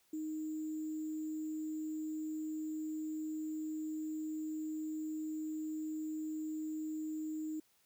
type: tone with sample-and-hold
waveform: sine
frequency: 311.1 Hz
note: D#4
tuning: in tune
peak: -37 dBFS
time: 0.13-7.6 s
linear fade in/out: 5 ms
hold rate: 7350 Hz
effects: white hiss -72 dBFS RMS until 7.85 s